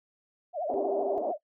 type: tone with vibrato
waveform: sine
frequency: 650 Hz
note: E5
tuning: 24 cents flat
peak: -29 dBFS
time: 0.53-1.38 s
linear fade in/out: 50 ms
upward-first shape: triangle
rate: 13 Hz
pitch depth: 250 cents each way
type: band-pass noise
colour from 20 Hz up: pink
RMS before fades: -35 dBFS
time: 0.69-1.32 s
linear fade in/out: 5 ms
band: 270 to 820 Hz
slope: 48 dB/octave
type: tone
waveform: sine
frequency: 396.5 Hz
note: G4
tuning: 20 cents sharp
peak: -31 dBFS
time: 0.74-1.18 s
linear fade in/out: 0 ms
effects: noise-tail reverb RT60 0.1 s tail -20 dB re dry